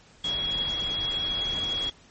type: tone in noise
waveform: sine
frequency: 3322 Hz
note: G#7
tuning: in tune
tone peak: -26 dBFS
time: 0.24-1.9 s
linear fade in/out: 5 ms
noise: pink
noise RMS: -37 dBFS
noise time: 0.24-1.9 s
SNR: +8 dB
effects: pink hiss -55 dBFS RMS until 2.1 s + MP3 32 kbps